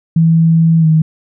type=tone with pitch glide; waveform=sine; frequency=163.8 to 158.04 Hz; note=E3 to D#3; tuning=-11 to +27 cents; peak=-6 dBFS; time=0.16-1.02 s; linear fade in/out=5 ms; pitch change=-62 cents; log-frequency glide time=0.8-0.86 s; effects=none